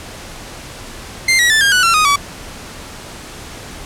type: tone with pitch steps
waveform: sawtooth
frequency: 2093 / 1919.3 / 1760 / 1613.9 / 1480 / 1357.1 / 1244.5 / 1141.2 Hz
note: C7 / B6 / A6 / G6 / F#6 / E6 / D#6 / C#6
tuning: 0 / -50 / 0 / +50 / 0 / +50 / 0 / +50 cents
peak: -6 dBFS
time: 1.28-2.16 s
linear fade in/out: 5 ms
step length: 110 ms
effects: pink hiss -32 dBFS RMS until 3.85 s + low-pass 10000 Hz 12 dB/octave